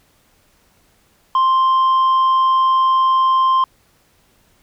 sine tone with tanh clipping, 1050 Hz, C6, 6 cents sharp, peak -12 dBFS, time 1.35-3.64 s, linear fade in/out 2 ms, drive 3 dB, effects pink hiss -57 dBFS RMS until 4.62 s

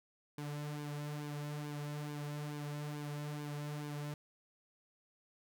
sawtooth tone with flanger, 147.5 Hz, D3, 8 cents sharp, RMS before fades -42 dBFS, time 0.38-4.14 s, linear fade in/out 2 ms, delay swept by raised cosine 1.5 to 4.3 ms, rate 2.3 Hz, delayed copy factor -0.65, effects none

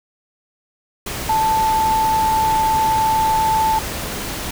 sine tone in noise, 880 Hz, A5, in tune, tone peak -14 dBFS, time 1.29-3.79 s, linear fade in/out 5 ms, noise pink, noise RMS -26 dBFS, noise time 1.06-4.51 s, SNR +9 dB, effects none

